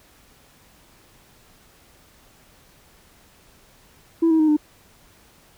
sine tone with pitch steps, 330.2 / 320.2 / 310.6 / 301.2 Hz, E4 / D#4 / D#4 / D4, +3 / +50 / -3 / +44 cents, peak -12 dBFS, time 4.22-4.568 s, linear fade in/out 10 ms, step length 87 ms, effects tanh soft clip ceiling -12 dBFS + pink hiss -54 dBFS RMS until 5.57 s

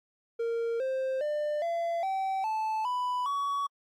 triangle tone with pitch steps, 463 / 525.7 / 597 / 677.9 / 769.7 / 874 / 992.5 / 1126.9 Hz, A#4 / C5 / D5 / E5 / G5 / A5 / B5 / C#6, -12 / +8 / +28 / +48 / -32 / -12 / +8 / +28 cents, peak -26 dBFS, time 0.39-3.67 s, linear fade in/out 10 ms, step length 410 ms, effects AAC 64 kbps

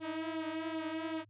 sawtooth tone with flanger, 320 Hz, D#4, 49 cents sharp, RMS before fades -38 dBFS, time 0-1.25 s, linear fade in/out 50 ms, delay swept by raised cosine 0.21 to 5.91 ms, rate 2.6 Hz, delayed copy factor +0.55, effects added 105 Hz sine -61 dBFS peak until 1.29 s + resampled to 8000 Hz

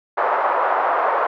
white band-pass noise, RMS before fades -19 dBFS, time 0.17-1.27 s, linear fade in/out 10 ms, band 530 to 1200 Hz, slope 24 dB/octave, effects none

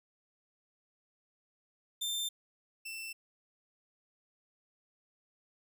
sawtooth tone pair in turn, 3581 / 2673 Hz, A7 / E7, +30 / +23 cents, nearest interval perfect fourth, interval 507 cents, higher first, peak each -30 / -37 dBFS, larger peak first, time 2.01-2.29 / 2.85-3.13 s, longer neither, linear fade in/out 10 ms, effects none

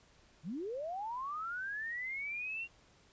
sine linear sweep, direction up, 134.4 to 2776 Hz, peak -37 dBFS, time 0.43-2.68 s, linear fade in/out 50 ms, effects pink hiss -65 dBFS RMS until 3.12 s + resampled to 16000 Hz

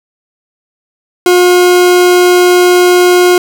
40% pulse tone, 358.4 Hz, F4, 45 cents sharp, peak -3 dBFS, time 1.26-3.38 s, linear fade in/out 2 ms, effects none

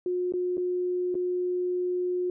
sine tone with dropouts, 360 Hz, F#4, 47 cents flat, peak -25 dBFS, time 0.06-2.3 s, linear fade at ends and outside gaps 2 ms, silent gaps 0.323-0.337 / 0.571-0.578 / 1.144-1.152 s, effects none

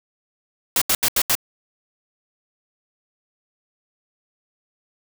white noise bursts, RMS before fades -18 dBFS, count 5, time 0.76-1.352 s, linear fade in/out 2 ms, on 56 ms, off 78 ms, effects none

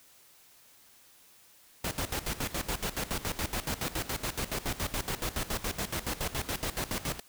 pink noise with tremolo, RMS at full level -32 dBFS, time 1.84-7.2 s, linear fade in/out 5 ms, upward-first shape square, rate 7.1 Hz, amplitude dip 80%, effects white hiss -59 dBFS RMS until 7.28 s

